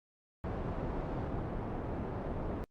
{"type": "low-pass noise", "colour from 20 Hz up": "pink", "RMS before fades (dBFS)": -37, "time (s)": [0.44, 2.64], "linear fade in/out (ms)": 0, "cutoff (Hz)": 840, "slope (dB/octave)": 12, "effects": ["Opus 48 kbps"]}